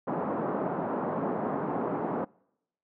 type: band-pass noise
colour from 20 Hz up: pink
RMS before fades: -31 dBFS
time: 0.07-2.25 s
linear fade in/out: 10 ms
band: 180 to 1100 Hz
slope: 24 dB/octave
effects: noise-tail reverb RT60 0.8 s tail -26 dB re dry